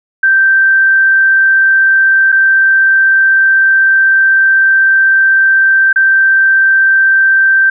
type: tone with dropouts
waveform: sine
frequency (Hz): 1564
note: G6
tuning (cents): -4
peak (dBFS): -5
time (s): 0.23-7.7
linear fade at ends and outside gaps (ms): 5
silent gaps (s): 2.32-2.324 / 5.929-5.959
effects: none